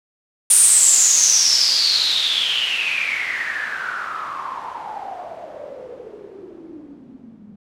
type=noise with low-pass filter sweep; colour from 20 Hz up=blue; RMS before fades=-20 dBFS; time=0.5-7.56 s; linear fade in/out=5 ms; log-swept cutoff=9400 to 200 Hz; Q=9.8; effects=none